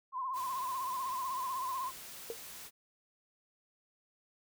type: tone with vibrato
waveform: sine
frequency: 1038 Hz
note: C6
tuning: 14 cents flat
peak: -34 dBFS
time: 0.12-1.92 s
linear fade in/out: 50 ms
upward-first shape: sine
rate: 16 Hz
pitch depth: 74 cents each way
type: noise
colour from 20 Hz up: white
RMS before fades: -48 dBFS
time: 0.33-2.71 s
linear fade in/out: 50 ms
type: tone with exponential decay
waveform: sine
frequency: 460.5 Hz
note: A#4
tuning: 21 cents flat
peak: -32 dBFS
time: 2.3-2.38 s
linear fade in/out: 1 ms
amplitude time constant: 16 ms
effects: none